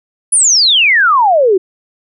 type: exponential sweep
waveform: sine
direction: down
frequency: 10220 to 356.5 Hz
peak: -6 dBFS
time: 0.32-1.58 s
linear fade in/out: 10 ms
effects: none